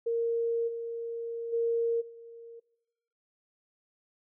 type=tone with level steps; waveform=sine; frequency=463.8 Hz; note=A#4; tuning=9 cents flat; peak=-26 / -33 / -25 / -44 dBFS; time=0.06-2.6 s; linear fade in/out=10 ms; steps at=0.67 / 1.52 / 2 s; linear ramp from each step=20 ms; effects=noise-tail reverb RT60 0.9 s tail -20 dB re dry